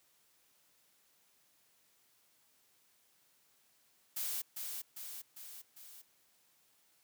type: noise with echo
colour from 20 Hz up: blue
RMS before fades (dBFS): -38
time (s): 4.16-4.42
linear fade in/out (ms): 10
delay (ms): 400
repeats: 4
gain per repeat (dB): -4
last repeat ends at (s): 6.02
effects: white hiss -71 dBFS RMS until 7.03 s + high-pass 80 Hz 12 dB/octave